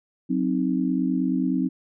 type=chord; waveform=sine; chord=C diminished; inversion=second; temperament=equal; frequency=185 / 261.6 / 311.1 Hz; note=Gb3 / C4 / Eb4; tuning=0 / 0 / 0 cents; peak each=-26 / -23 / -27 dBFS; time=0.29-1.69 s; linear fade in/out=20 ms; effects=none